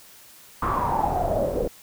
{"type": "noise with low-pass filter sweep", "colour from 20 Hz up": "pink", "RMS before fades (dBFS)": -24, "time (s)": [0.62, 1.68], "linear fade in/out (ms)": 5, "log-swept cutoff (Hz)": [1200, 480], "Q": 8.2, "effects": ["white hiss -49 dBFS RMS until 1.82 s"]}